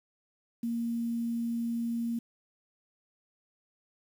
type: tone with quantisation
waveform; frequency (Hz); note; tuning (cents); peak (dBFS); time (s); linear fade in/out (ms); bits
sine; 233.1; A#3; 0; -29; 0.63-2.19; 5; 9
effects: none